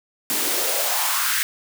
white noise with high-pass filter sweep, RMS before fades -22 dBFS, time 0.3-1.43 s, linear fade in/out 0 ms, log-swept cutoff 230 to 1800 Hz, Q 3.3, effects none

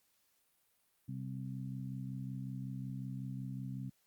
harmonic tone, 65.41 Hz, C2, in tune, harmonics 2 / 3 / 4, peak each -41 / -45 / -48 dBFS, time 1.08-3.9 s, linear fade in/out 10 ms, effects white hiss -75 dBFS RMS until 4.06 s + Opus 48 kbps

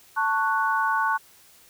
sine chord, F# minor, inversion first, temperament just, 888 / 1110 / 1480 Hz, A5 / C#6 / F#6, +16 / +2 / 0 cents, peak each -25 dBFS, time 0.16-1.18 s, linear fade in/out 20 ms, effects white hiss -54 dBFS RMS until 1.69 s

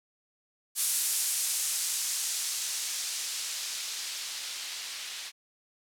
violet noise with low-pass filter sweep, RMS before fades -33 dBFS, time 0.75-5.32 s, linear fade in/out 50 ms, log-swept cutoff 9800 to 3400 Hz, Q 0.87, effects none

